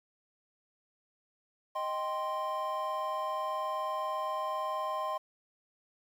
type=chord; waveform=triangle; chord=C minor; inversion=first; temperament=equal; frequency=622.3 / 784 / 1046.5 Hz; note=Eb5 / G5 / C6; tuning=0 / 0 / 0 cents; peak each=-35 / -38 / -32 dBFS; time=1.75-5.18 s; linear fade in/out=10 ms; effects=10-bit